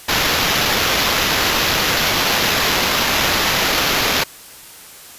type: noise with sample-and-hold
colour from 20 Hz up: white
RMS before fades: -17 dBFS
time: 0.08-4.24 s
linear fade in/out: 10 ms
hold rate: 8820 Hz
effects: white hiss -39 dBFS RMS until 5.18 s + resampled to 32000 Hz